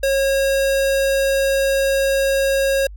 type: tone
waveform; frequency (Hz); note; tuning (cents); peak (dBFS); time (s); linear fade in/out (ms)
square; 544; C#5; -33; -16; 0.03-2.87; 5
effects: added 50 Hz sine -33 dBFS peak until 2.96 s